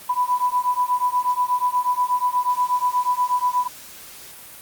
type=beating tone pair; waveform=sine; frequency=987.8 / 996.1 Hz; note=B5 / B5; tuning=0 / +15 cents; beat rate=8.3 Hz; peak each=-21 dBFS; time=0.09-3.68 s; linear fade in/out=10 ms; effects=white hiss -41 dBFS RMS until 4.61 s + Opus 32 kbps